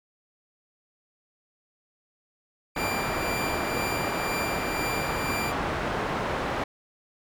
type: tone with tremolo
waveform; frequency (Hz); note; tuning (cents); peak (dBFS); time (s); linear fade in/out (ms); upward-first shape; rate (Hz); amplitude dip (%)
sawtooth; 2370; D7; +15; -27; 2.75-5.54; 50; triangle; 2; 55
type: low-pass noise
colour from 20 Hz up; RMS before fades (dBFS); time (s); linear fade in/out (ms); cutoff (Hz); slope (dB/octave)
white; -29; 2.76-6.64; 5; 1200; 12
effects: none